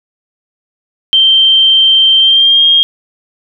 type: tone with pitch glide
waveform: sine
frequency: 3136 to 3233 Hz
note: G7 to G#7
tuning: 0 to -47 cents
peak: -4 dBFS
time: 1.13-2.83 s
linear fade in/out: 0 ms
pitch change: +53 cents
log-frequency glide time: 2.19-2.64 s
effects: none